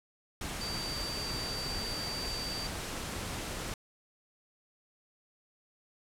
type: tone in noise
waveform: sine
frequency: 4641 Hz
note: D8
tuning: 21 cents flat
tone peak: -37 dBFS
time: 0.61-2.67 s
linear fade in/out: 2 ms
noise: pink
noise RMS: -38 dBFS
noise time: 0.41-3.74 s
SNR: -2 dB
effects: low-pass 11000 Hz 12 dB/octave